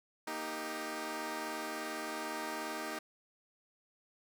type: chord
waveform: 10% pulse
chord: Eb major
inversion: second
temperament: equal with one note detuned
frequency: 233.1 / 311.1 / 394.5 Hz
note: Bb3 / Eb4 / G4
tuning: 0 / 0 / +11 cents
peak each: -37 / -32 / -35 dBFS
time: 0.27-2.99 s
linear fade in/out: 5 ms
effects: none

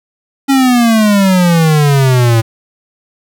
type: exponential sweep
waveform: square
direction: down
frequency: 277.2 to 111.6 Hz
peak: -7 dBFS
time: 0.48-2.42 s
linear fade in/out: 20 ms
effects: none

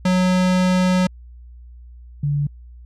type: tone pair in turn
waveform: square / sine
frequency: 183.5 / 144.51 Hz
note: F#3 / D3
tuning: -14 / -28 cents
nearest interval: major third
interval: 414 cents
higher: first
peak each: -15 / -17 dBFS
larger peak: first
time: 0.05-1.07 / 2.23-2.47 s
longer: first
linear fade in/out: 5 ms
effects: added 60 Hz sine -38 dBFS peak until 2.85 s + low-pass 7000 Hz 12 dB/octave

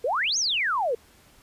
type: exponential two-way sweep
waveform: sine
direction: up then down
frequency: 441.8 to 6645 to 441.8 Hz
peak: -22 dBFS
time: 0.04-0.95 s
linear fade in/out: 5 ms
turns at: 0.38 s
effects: pink hiss -56 dBFS RMS until 1.42 s + resampled to 32000 Hz

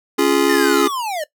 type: chord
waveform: square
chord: Db major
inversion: none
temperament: just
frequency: 277.2 / 346.5 / 415.8 Hz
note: Db4 / F4 / Ab4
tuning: 0 / -14 / +2 cents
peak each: -18 dBFS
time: 0.18-0.88 s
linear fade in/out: 10 ms
type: linear sweep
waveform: square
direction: down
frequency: 1834 to 577 Hz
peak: -22 dBFS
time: 0.49-1.24 s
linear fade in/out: 5 ms
effects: noise-tail reverb RT60 0.1 s tail -17 dB re dry

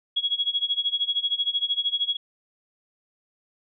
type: tone with tremolo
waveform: sine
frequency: 3329 Hz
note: G#7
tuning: 3 cents sharp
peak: -19 dBFS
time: 0.16-2.17 s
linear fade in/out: 10 ms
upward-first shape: sine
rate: 13 Hz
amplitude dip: 90%
effects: none

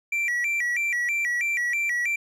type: tone with vibrato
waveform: triangle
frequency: 2131 Hz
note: C7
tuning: 31 cents sharp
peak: -21 dBFS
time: 0.12-2.16 s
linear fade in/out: 5 ms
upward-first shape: square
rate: 3.1 Hz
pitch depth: 170 cents each way
effects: resampled to 32000 Hz

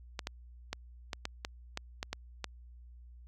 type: clicks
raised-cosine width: 0.2 ms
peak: -18 dBFS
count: 10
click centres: 0.192 / 0.271 / 0.73 / 1.132 / 1.254 / 1.449 / 1.774 / 2.029 / 2.13 / 2.443 s
effects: added 60 Hz sine -50 dBFS peak until 3.27 s

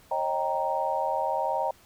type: chord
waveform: sine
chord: Eb dominant seventh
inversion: third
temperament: equal with one note detuned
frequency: 541.4 / 622.3 / 784 / 932.3 Hz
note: Db5 / Eb5 / G5 / Bb5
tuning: -41 / 0 / 0 / 0 cents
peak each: -32 / -31 / -30 / -29 dBFS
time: 0.11-1.71 s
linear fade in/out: 5 ms
effects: pink hiss -57 dBFS RMS until 1.85 s

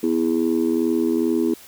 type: chord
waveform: sine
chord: E major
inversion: second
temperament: just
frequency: 247.2 / 329.6 / 412 Hz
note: B3 / E4 / G#4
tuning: +2 / 0 / -14 cents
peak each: -21 / -19 / -23 dBFS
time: 0.03-1.54 s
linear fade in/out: 5 ms
effects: tanh soft clip ceiling -10 dBFS + white hiss -45 dBFS RMS until 1.67 s

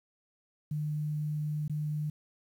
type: tone with dropouts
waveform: sine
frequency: 150.7 Hz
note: D3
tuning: 45 cents sharp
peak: -30 dBFS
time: 0.71-2.1 s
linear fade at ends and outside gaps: 5 ms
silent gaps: 1.68-1.696 s
effects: 10-bit

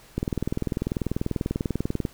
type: click train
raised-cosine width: 3 ms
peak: -12 dBFS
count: 39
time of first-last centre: 0.18-2.052 s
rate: 20.3 Hz
effects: pink hiss -52 dBFS RMS until 2.13 s

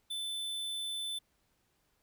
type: tone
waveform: square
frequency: 3520 Hz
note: A7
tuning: in tune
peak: -36 dBFS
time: 0.1-1.19 s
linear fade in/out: 10 ms
effects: pink hiss -75 dBFS RMS until 2.02 s

